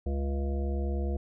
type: harmonic tone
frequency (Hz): 69.4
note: C#2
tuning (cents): +3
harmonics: 1 / 3 / 5 / 7 / 9 / 10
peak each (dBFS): -28 / -38 / -39 / -41 / -46 / -46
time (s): 0.06-1.17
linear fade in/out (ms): 5
effects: none